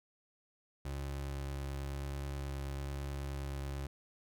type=tone with vibrato; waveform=30% pulse; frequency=69.3 Hz; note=C#2; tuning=in tune; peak=-35 dBFS; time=0.85-3.87 s; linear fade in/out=5 ms; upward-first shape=triangle; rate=1 Hz; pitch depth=10 cents each way; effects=none